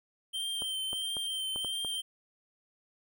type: tone with vibrato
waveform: square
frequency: 3136 Hz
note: G7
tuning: in tune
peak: -33 dBFS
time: 0.33-2.02 s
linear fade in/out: 20 ms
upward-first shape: triangle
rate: 1.5 Hz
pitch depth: 28 cents each way
type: clicks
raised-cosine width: 1 ms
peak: -28 dBFS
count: 6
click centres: 0.621 / 0.931 / 1.168 / 1.56 / 1.647 / 1.848 s
effects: none